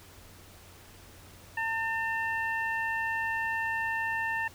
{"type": "harmonic tone", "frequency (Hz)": 900, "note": "A5", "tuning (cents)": 39, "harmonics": [1, 2, 3], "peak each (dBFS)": [-34, -30, -38], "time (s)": [1.57, 4.48], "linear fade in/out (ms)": 5, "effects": ["added 91 Hz sine -55 dBFS peak until 4.54 s", "pink hiss -53 dBFS RMS until 4.54 s"]}